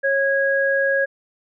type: tone pair together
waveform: sine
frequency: 548.4 / 1650 Hz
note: C#5 / G#6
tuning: -19 / -12 cents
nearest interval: octave + perfect fifth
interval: 1907 cents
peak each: -19 dBFS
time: 0.03-1.06 s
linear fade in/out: 20 ms
effects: none